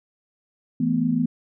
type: chord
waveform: sine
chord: E suspended fourth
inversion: none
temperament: equal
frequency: 164.81 / 220 / 246.9 Hz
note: E3 / A3 / B3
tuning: 0 / 0 / 0 cents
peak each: -25 / -25 / -21 dBFS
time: 0.8-1.26 s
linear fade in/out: 5 ms
effects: none